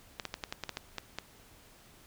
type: clicks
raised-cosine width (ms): 0.2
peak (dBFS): -18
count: 10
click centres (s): 0.198 / 0.253 / 0.341 / 0.438 / 0.525 / 0.637 / 0.693 / 0.771 / 0.983 / 1.186
effects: pink hiss -58 dBFS RMS until 2.06 s